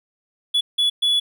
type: tone bursts at uneven times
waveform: triangle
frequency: 3412 Hz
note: G#7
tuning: 46 cents sharp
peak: -14 dBFS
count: 3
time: 0.54-0.61 / 0.78-0.9 / 1.02-1.2 s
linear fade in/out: 10 ms
effects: none